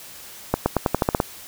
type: accelerating click train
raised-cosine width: 1 ms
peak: -3 dBFS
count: 9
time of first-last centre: 0.54-1.201 s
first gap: 120 ms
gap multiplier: 0.89
effects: white hiss -41 dBFS RMS until 1.47 s